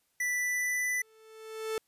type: tone with pitch glide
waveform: square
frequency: 1975.5 to 1990.4 Hz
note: B6 to B6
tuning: 0 to +13 cents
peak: -29 dBFS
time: 0.2-1.02 s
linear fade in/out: 5 ms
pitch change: +13 cents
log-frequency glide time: 0.33-0.88 s
type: tone with exponential growth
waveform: 45% pulse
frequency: 440 Hz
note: A4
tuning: in tune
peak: -29 dBFS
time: 0.9-1.78 s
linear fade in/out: 1 ms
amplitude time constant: 190 ms
effects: white hiss -74 dBFS RMS until 1.87 s + resampled to 32000 Hz